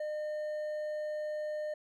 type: tone with hard clipping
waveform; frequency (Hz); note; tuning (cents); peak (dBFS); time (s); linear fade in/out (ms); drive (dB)
triangle; 607; D#5; -43; -35; 0-1.74; 5; 7
effects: none